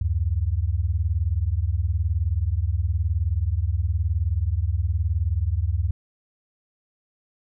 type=beating tone pair; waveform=sine; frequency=73.42 / 92.42 Hz; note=D2 / F#2; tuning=0 / -1 cents; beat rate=19 Hz; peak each=-23 dBFS; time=0.01-5.91 s; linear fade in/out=5 ms; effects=none